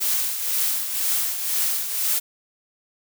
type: noise with tremolo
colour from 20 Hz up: blue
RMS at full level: -21 dBFS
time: 0-2.2 s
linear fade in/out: 20 ms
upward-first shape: triangle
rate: 2 Hz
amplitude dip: 60%
effects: none